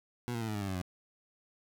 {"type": "tone with pitch steps", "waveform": "20% pulse", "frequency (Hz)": [121.3, 116.36, 111.62, 107.07, 102.71, 98.53, 94.51, 90.66], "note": ["B2", "A#2", "A2", "A2", "G#2", "G2", "F#2", "F#2"], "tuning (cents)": [-31, -3, 25, -47, -19, 9, 37, -35], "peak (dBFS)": -29, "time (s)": [0.28, 0.816], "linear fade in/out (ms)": 0, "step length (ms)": 67, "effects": []}